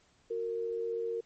sine tone pair together, 365.6 / 461 Hz, F#4 / A#4, -21 / -19 cents, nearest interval major third, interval 402 cents, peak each -40 / -32 dBFS, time 0.3-1.21 s, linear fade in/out 10 ms, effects pink hiss -67 dBFS RMS until 1.25 s + MP3 32 kbps

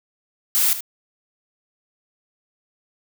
blue noise with echo, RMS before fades -18 dBFS, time 0.55-0.73 s, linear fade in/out 0 ms, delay 76 ms, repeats 1, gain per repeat -12 dB, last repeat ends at 0.806 s, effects none

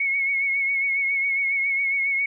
sine tone with vibrato, 2199 Hz, C#7, 14 cents flat, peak -20 dBFS, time 0-2.26 s, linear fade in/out 5 ms, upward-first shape triangle, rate 7.3 Hz, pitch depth 45 cents each way, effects none

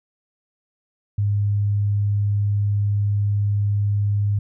sine tone, 102.3 Hz, G#2, 26 cents flat, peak -17 dBFS, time 1.18-4.39 s, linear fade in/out 5 ms, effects none

